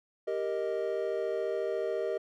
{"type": "chord", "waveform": "triangle", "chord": "Eb major", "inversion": "first", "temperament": "equal", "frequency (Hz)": [392, 466.2, 622.3], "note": ["G4", "Bb4", "Eb5"], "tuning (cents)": [0, 0, 0], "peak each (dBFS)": -32, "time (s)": [0.27, 2.18], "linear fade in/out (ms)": 10, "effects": []}